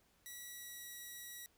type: tone with pitch glide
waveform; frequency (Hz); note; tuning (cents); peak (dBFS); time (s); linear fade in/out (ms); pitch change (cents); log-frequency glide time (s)
5% pulse; 1943 to 1929.6; B6 to B6; -29 to -41; -38; 0.26-1.46; 0; -12; 0.43-0.88
effects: pink hiss -73 dBFS RMS until 1.57 s